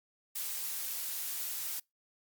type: noise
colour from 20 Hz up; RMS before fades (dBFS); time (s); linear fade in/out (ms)
blue; -37; 0.35-1.8; 10
effects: noise-tail reverb RT60 0.2 s tail -26 dB re dry + Opus 48 kbps